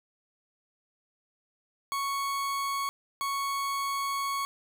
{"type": "tone pair in turn", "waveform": "40% pulse", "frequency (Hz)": [1108.7, 1108.7], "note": ["C#6", "C#6"], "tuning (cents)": [0, 0], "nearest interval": "unison", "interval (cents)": 0, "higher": "neither", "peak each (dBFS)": -28, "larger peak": "neither", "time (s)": [[1.92, 2.89], [3.21, 4.45]], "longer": "second", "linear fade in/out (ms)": 0, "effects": []}